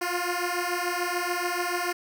10% pulse beating tone pair, 350 / 356.9 Hz, F4 / F4, +4 / +38 cents, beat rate 6.9 Hz, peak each -21 dBFS, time 0.01-1.93 s, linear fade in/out 10 ms, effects none

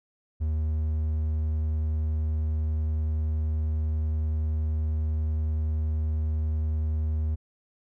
triangle tone, 77.6 Hz, D#2, 4 cents flat, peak -22 dBFS, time 0.4-7.36 s, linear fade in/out 20 ms, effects none

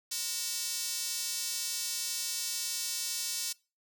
square tone with high-pass filter, 205.5 Hz, G#3, 18 cents flat, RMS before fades -35 dBFS, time 0.11-3.53 s, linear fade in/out 10 ms, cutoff 5400 Hz, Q 1.3, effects noise-tail reverb RT60 0.3 s tail -23 dB re dry

